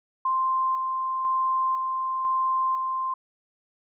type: tone with tremolo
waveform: sine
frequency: 1046.5 Hz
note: C6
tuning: in tune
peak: -21 dBFS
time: 0.25-3.14 s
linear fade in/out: 5 ms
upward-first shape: square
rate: 1 Hz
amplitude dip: 35%
effects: none